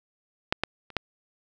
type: clicks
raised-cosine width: 0.3 ms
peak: -6 / -8 / -29 / -9 dBFS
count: 4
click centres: 0.525 / 0.636 / 0.903 / 0.967 s
effects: none